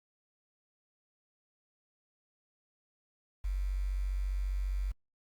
sine tone with quantisation, 47.37 Hz, F#1, 41 cents sharp, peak -30 dBFS, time 3.44-4.92 s, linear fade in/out 10 ms, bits 9, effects Opus 48 kbps

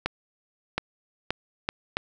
accelerating click train, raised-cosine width 0.3 ms, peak -9 dBFS, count 5, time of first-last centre 0.06-1.969 s, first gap 720 ms, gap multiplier 0.73, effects none

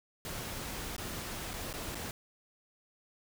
pink noise with dropouts, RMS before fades -40 dBFS, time 0.25-2.11 s, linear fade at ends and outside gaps 1 ms, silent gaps 0.965-0.98 / 1.534-1.538 / 1.729-1.738 / 1.947-1.953 s, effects none

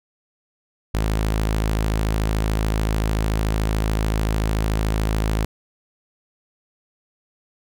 sawtooth tone, 53.6 Hz, A1, 45 cents flat, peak -15 dBFS, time 0.94-5.45 s, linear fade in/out 5 ms, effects none

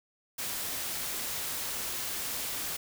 white noise, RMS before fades -35 dBFS, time 0.38-2.77 s, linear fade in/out 10 ms, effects none

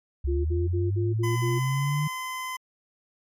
sine linear sweep, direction up, 67.4 to 151.5 Hz, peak -23 dBFS, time 0.24-2.08 s, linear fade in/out 10 ms
sine tone bursts, 349.2 Hz, F4, in tune, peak -27 dBFS, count 6, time 0.27-1.595 s, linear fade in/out 20 ms, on 180 ms, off 49 ms
25% pulse tone with pitch glide, 1013 to 1025.4 Hz, B5 to C6, +44 to -35 cents, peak -27 dBFS, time 1.23-2.57 s, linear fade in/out 10 ms, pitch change +21 cents, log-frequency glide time 1.42-2.1 s
effects MP3 96 kbps

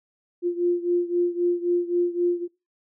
sine beating tone pair, 349.2 / 353 Hz, F4 / F4, 0 / +19 cents, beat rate 3.8 Hz, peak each -22 / -25 dBFS, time 0.42-2.48 s, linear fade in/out 50 ms, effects noise-tail reverb RT60 0.3 s tail -25 dB re dry

